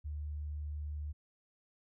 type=tone; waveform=sine; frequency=74.5 Hz; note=D2; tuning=25 cents sharp; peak=-37 dBFS; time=0.04-1.13 s; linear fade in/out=20 ms; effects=none